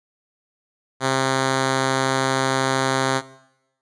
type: tone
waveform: 5% pulse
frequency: 132.8 Hz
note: C3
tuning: 26 cents sharp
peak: -7 dBFS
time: 1-3.22 s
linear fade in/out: 50 ms
effects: noise-tail reverb RT60 0.9 s tail -19 dB re dry + resampled to 22050 Hz